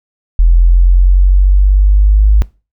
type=linear sweep; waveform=sine; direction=up; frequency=41.89 to 52.3 Hz; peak=-3 dBFS; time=0.39-2.42 s; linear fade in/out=0 ms; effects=noise-tail reverb RT60 0.3 s tail -21 dB re dry